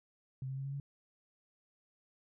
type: tone with pitch steps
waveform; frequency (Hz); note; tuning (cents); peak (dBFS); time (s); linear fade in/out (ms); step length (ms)
sine; 131.5 / 133.64 / 135.82 / 138.04 / 140.29; C3 / C3 / C#3 / C#3 / C#3; +9 / +37 / -35 / -7 / +21; -37; 0.42-0.8; 2; 76
effects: none